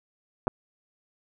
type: clicks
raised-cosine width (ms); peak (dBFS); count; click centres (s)
1; -13 / -10; 2; 0.471 / 0.479
effects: none